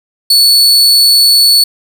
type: tone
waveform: 40% pulse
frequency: 4435 Hz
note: C#8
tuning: in tune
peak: -3 dBFS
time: 0.3-1.64 s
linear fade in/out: 5 ms
effects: none